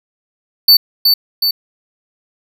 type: tone with echo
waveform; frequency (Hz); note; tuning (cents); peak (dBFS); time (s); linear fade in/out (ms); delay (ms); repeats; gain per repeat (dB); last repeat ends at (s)
square; 4500; C#8; +25; -4; 0.68-0.77; 5; 370; 2; -4; 1.51
effects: none